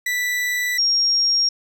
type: tone pair in turn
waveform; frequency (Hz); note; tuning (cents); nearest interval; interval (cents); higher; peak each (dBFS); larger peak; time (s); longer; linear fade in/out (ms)
40% pulse / sine; 1973 / 5580; B6 / F8; -2 / -2; octave + tritone; 1800; second; -19 / -15; second; 0.06-0.78 / 0.78-1.49; first; 5
effects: none